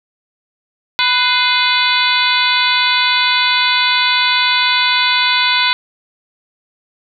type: harmonic tone with a mistuned harmonic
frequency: 496.7 Hz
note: B4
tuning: 10 cents sharp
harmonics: 2 / 3 / 4 / 5 / 6 / 7 / 8 / 9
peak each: -18 / -19 / -19 / -20 / -24 / -18 / -18 / -24 dBFS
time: 0.99-5.73 s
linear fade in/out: 0 ms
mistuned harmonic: 4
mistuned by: +82 cents
effects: none